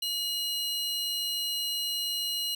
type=tone pair together; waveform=40% pulse; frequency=2890 / 4087 Hz; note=F#7 / C8; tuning=-41 / -41 cents; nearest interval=tritone; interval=600 cents; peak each=-31 / -31 dBFS; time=0.02-2.55 s; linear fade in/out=5 ms; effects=none